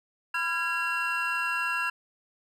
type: tone cluster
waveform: triangle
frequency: 1001 / 1371 / 1648 / 2737 Hz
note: B5 / F6 / G#6 / F7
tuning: +23 / -32 / -14 / -36 cents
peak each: -33 / -30 / -29 / -30 dBFS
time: 0.34-1.9 s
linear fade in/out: 5 ms
effects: none